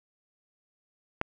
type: click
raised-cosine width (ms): 0.5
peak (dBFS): -12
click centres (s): 1.214
effects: none